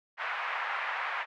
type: band-pass noise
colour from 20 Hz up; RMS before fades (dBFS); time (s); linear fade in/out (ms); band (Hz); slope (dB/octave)
white; -34; 0.17-1.26; 50; 750 to 2100; 24
effects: none